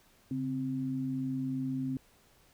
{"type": "tone pair together", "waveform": "sine", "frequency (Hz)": [138.59, 261.6], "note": ["C#3", "C4"], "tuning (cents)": [0, 0], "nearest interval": "major seventh", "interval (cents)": 1100, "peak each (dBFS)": [-37, -32], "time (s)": [0.31, 1.97], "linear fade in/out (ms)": 2, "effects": ["pink hiss -64 dBFS RMS until 2.53 s"]}